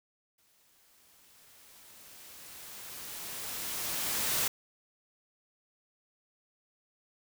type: noise with exponential growth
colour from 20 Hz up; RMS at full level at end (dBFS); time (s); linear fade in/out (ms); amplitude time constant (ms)
white; -29; 0.38-4.48; 5; 890
effects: none